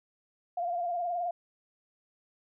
sine tone with vibrato, 698.5 Hz, F5, in tune, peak -29 dBFS, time 0.57-1.31 s, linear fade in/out 5 ms, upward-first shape sine, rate 19 Hz, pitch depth 56 cents each way, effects none

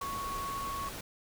sine tone in noise, 1108.7 Hz, C#6, in tune, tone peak -35 dBFS, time 0.01-0.89 s, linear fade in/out 5 ms, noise pink, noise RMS -42 dBFS, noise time 0.01-1.01 s, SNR +4 dB, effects none

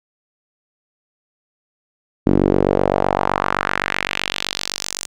sawtooth tone with band-pass filter sweep, 47.81 Hz, G1, 43 cents flat, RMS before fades -19 dBFS, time 2.26-5.06 s, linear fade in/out 10 ms, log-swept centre 280 to 7500 Hz, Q 1.9, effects none

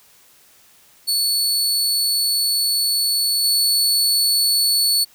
sawtooth tone with level steps, 4435 Hz, C#8, in tune, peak -14 / -12 dBFS, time 1.07-5.05 s, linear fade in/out 20 ms, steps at 3.43 s, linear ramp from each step 20 ms, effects white hiss -52 dBFS RMS until 5.14 s

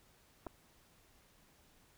clicks, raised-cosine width 1 ms, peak -30 dBFS, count 2, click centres 0.466 / 0.469 s, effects pink hiss -67 dBFS RMS until 1.97 s

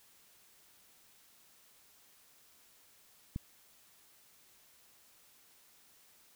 click, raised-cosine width 5 ms, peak -24 dBFS, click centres 3.361 s, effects white hiss -64 dBFS RMS until 6.35 s

